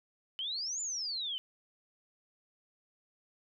sine exponential two-way sweep, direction up then down, 2988 to 7200 to 2988 Hz, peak -34 dBFS, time 0.39-1.38 s, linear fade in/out 0 ms, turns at 0.81 s, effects none

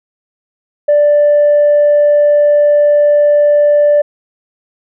sine tone, 587.3 Hz, D5, in tune, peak -4 dBFS, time 0.88-4.02 s, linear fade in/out 10 ms, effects tanh soft clip ceiling -3 dBFS

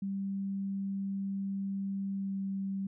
sine tone with pitch glide, 196 to 194.65 Hz, G3 to G3, 0 to -12 cents, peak -32 dBFS, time 0.02-2.87 s, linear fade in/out 5 ms, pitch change -12 cents, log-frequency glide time 2.14-2.37 s, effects none

